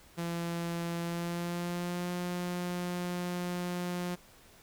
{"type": "tone with pitch glide", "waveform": "sawtooth", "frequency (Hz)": [170, 177.42], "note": ["F3", "F3"], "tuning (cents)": [-46, 28], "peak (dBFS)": -29, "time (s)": [0.17, 4.16], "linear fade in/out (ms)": 20, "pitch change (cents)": 74, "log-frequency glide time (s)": [1.02, 2.11], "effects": ["pink hiss -58 dBFS RMS until 4.62 s"]}